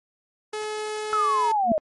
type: tone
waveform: sawtooth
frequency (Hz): 427.2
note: G#4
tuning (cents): +49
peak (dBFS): -24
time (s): 0.53-1.52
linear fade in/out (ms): 5
type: linear sweep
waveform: sine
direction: down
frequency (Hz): 1318.5 to 600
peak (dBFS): -19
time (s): 1.13-1.78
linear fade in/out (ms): 0
type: tone with exponential growth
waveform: sine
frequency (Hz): 228.8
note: A#3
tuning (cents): -32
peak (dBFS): -16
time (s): 1.63-1.72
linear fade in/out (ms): 2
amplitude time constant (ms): 19
effects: MP3 48 kbps